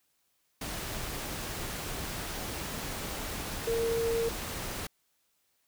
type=tone in noise; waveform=sine; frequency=460 Hz; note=A#4; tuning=23 cents flat; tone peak=-27 dBFS; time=3.67-4.29 s; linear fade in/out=5 ms; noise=pink; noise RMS=-37 dBFS; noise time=0.61-4.87 s; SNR=+7 dB; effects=white hiss -74 dBFS RMS until 5.67 s